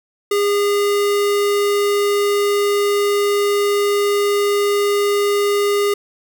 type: tone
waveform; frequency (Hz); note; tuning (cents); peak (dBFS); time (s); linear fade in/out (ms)
square; 407.4; G#4; -33; -15; 0.31-5.94; 5
effects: none